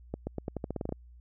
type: accelerating click train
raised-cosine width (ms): 2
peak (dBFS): -20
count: 12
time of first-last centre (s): 0.14-0.924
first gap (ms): 130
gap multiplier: 0.87
effects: added 60 Hz sine -50 dBFS peak until 1.2 s